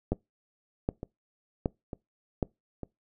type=two click trains; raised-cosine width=2 ms; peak=-23 / -13 dBFS; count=4 / 4; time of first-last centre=0.13-2.833 / 0.12-2.428 s; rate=1.11 / 1.3 Hz; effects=noise-tail reverb RT60 0.2 s tail -24 dB re dry